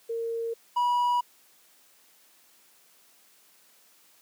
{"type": "tone pair in turn", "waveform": ["sine", "triangle"], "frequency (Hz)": [460, 972.4], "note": ["A#4", "B5"], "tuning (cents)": [-23, -27], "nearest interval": "octave + minor second", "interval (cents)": 1296, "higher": "second", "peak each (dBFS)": [-28, -20], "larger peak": "second", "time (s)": [[0.09, 0.54], [0.76, 1.21]], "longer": "neither", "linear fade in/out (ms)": 10, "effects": ["white hiss -60 dBFS RMS until 4.21 s", "high-pass 200 Hz 12 dB/octave"]}